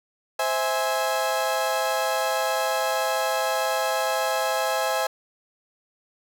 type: chord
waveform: 30% pulse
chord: C augmented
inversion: none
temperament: equal with one note detuned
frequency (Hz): 523.3 / 652.1 / 830.6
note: C5 / E5 / G#5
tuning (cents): 0 / -19 / 0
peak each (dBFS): -25 / -24 / -24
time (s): 0.39-5.07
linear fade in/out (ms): 5
effects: none